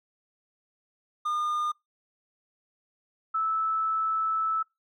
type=tone pair in turn; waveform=triangle / sine; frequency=1214 / 1310.4 Hz; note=D#6 / E6; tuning=-43 / -11 cents; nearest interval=minor second; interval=132 cents; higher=second; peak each=-24 dBFS; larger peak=neither; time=1.25-1.72 / 3.34-4.63 s; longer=second; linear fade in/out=10 ms; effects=noise-tail reverb RT60 0.2 s tail -25 dB re dry